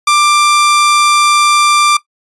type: tone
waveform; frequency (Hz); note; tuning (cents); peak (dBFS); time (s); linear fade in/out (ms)
sawtooth; 1183; D6; +12; -3; 0.07-1.97; 5
effects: noise-tail reverb RT60 0.1 s tail -17 dB re dry + resampled to 24000 Hz